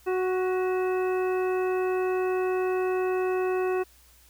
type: harmonic tone with a mistuned harmonic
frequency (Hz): 370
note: F#4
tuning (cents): 0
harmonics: 1 / 2 / 3 / 4 / 5 / 7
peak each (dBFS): -24 / -34 / -37 / -40 / -43 / -41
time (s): 0.06-3.84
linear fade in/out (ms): 20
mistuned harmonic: 5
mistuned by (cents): +37
effects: added 60 Hz sine -58 dBFS peak until 4.29 s + white hiss -58 dBFS RMS until 4.29 s